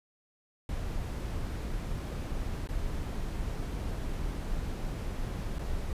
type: noise with dropouts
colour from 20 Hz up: brown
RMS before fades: -34 dBFS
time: 0.69-5.93 s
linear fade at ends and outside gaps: 1 ms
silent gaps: 2.674-2.689 / 5.585-5.591 s
effects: resampled to 32000 Hz